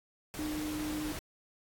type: tone in noise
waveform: sine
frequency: 304.3 Hz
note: D#4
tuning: 38 cents flat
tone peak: -34 dBFS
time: 0.39-1.12 s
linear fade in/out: 0 ms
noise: pink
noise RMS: -42 dBFS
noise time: 0.34-1.19 s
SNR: +5 dB
effects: AAC 64 kbps